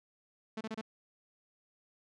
sawtooth tone bursts, 220 Hz, A3, in tune, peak -33 dBFS, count 4, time 0.57-0.813 s, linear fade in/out 5 ms, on 39 ms, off 29 ms, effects low-pass 5000 Hz 12 dB/octave

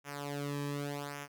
sawtooth tone with flanger, 143.4 Hz, D3, 41 cents flat, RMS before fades -39 dBFS, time 0.04-1.28 s, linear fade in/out 50 ms, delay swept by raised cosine 0.23 to 1.43 ms, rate 0.86 Hz, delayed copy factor -0.8, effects none

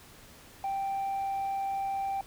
sine tone, 784 Hz, G5, in tune, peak -27 dBFS, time 0.64-2.21 s, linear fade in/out 2 ms, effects tanh soft clip ceiling -28 dBFS + pink hiss -53 dBFS RMS until 2.26 s

